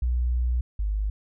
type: tone pair in turn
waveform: sine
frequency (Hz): 60.9 / 51.32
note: B1 / G#1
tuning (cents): -24 / -20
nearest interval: minor third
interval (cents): 296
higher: first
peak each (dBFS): -21 / -23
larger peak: first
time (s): 0.02-0.61 / 0.79-1.1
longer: first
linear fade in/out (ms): 5
effects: none